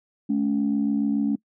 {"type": "tone pair together", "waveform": "sine", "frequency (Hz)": [214.7, 281.8], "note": ["A3", "C#4"], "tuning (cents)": [-42, 29], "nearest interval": "perfect fourth", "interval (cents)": 471, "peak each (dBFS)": -22, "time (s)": [0.29, 1.36], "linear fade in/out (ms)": 10, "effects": ["noise-tail reverb RT60 0.1 s tail -23 dB re dry", "tanh soft clip ceiling -14 dBFS"]}